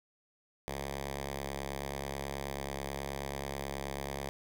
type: tone with notch filter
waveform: 5% pulse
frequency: 69.3 Hz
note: C#2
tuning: in tune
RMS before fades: -39 dBFS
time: 0.68-4.29 s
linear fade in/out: 0 ms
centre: 270 Hz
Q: 1.6
effects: none